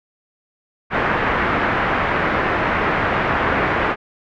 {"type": "low-pass noise", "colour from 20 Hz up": "white", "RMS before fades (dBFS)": -19, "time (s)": [0.9, 3.96], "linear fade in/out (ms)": 50, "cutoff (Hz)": 1900, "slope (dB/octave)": 24, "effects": []}